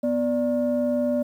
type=tone pair together; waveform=sine; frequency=246.9 / 587.2 Hz; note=B3 / D5; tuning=0 / 0 cents; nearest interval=octave + minor third; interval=1500 cents; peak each=-22 dBFS; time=0.03-1.23 s; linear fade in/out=10 ms; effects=tanh soft clip ceiling -15 dBFS + 9-bit